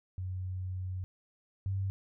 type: tone pair in turn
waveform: sine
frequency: 92.5 / 96.88 Hz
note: F#2 / G2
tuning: 0 / -20 cents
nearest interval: minor second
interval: 80 cents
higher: second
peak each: -34 / -30 dBFS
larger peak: second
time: 0.18-1.04 / 1.66-1.9 s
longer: first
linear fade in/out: 0 ms
effects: none